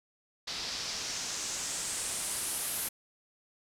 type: noise with low-pass filter sweep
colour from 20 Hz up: white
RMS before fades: -36 dBFS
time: 0.47-2.89 s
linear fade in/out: 10 ms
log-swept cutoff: 4600 to 12000 Hz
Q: 2.5
effects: none